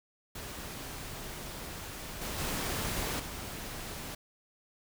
pink noise with level steps, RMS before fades -42 / -37 / -34 / -41 dBFS, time 0.35-4.15 s, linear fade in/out 5 ms, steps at 2.21 / 2.38 / 3.19 s, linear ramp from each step 10 ms, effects none

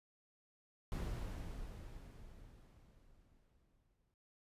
brown noise with exponential decay, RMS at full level -39 dBFS, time 0.92-4.14 s, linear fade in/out 0 ms, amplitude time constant 700 ms, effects resampled to 32000 Hz

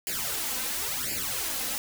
white noise with flanger, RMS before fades -31 dBFS, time 0.07-1.78 s, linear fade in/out 0 ms, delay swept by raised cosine 0.41 to 3.91 ms, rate 0.95 Hz, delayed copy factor +0.95, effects none

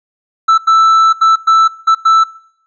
triangle tone bursts at uneven times, 1322 Hz, E6, 5 cents sharp, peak -3 dBFS, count 6, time 0.48-0.58 / 0.67-1.13 / 1.21-1.36 / 1.47-1.68 / 1.87-1.95 / 2.05-2.24 s, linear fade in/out 10 ms, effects noise-tail reverb RT60 0.7 s tail -22 dB re dry + resampled to 16000 Hz

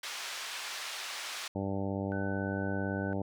white band-pass noise, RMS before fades -40 dBFS, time 0.03-1.48 s, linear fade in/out 5 ms, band 830 to 4700 Hz, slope 12 dB/octave
harmonic tone, 97.9 Hz, G2, 2 cents flat, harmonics 1 / 2 / 3 / 4 / 5 / 6 / 7 / 8 / 9, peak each -37 / -36 / -38 / -42 / -42 / -41 / -47 / -46 / -48 dBFS, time 1.55-3.22 s, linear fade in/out 5 ms
sine tone, 1500 Hz, F#6, 23 cents sharp, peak -40 dBFS, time 2.12-3.13 s, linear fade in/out 0 ms
effects none

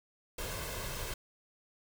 pink noise with comb filter, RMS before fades -39 dBFS, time 0.38-1.14 s, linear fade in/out 5 ms, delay 1.9 ms, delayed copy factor +0.6, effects none

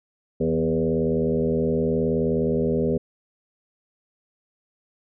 sine tone with frequency modulation, 325.5 Hz, E4, 22 cents flat, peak -19 dBFS, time 0.4-2.98 s, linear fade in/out 10 ms, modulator 79.2 Hz, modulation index 2.5, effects none

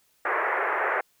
white band-pass noise, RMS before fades -26 dBFS, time 0.25-1.01 s, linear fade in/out 5 ms, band 380 to 2000 Hz, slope 48 dB/octave, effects white hiss -66 dBFS RMS until 1.2 s

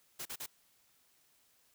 white noise bursts, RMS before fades -42 dBFS, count 3, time 0.19-0.463 s, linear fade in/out 10 ms, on 65 ms, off 39 ms, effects white hiss -70 dBFS RMS until 1.74 s

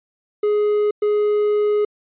triangle tone bursts at uneven times, 417.9 Hz, G#4, 11 cents sharp, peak -13 dBFS, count 2, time 0.43-0.91 / 1.02-1.85 s, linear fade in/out 5 ms, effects resampled to 8000 Hz

